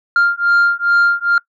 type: beating tone pair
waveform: sine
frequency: 1396.9 / 1399.3 Hz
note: F6 / F6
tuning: 0 / +3 cents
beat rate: 2.4 Hz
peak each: -12 dBFS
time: 0.16-1.38 s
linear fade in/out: 2 ms
effects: noise-tail reverb RT60 0.1 s tail -23 dB re dry + tanh soft clip ceiling -7 dBFS